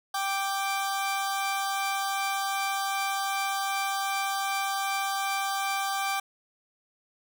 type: tone pair together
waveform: sawtooth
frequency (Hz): 784 / 1174.7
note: G5 / D6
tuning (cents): 0 / 0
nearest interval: perfect fifth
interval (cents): 700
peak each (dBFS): -25 / -28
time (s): 0.14-6.2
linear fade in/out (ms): 5
effects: none